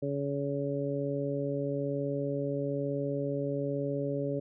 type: harmonic tone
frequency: 141.1 Hz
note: C#3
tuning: 31 cents sharp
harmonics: 1 / 2 / 3 / 4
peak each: -35 / -35 / -35 / -35 dBFS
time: 0.02-4.4 s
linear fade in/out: 10 ms
effects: none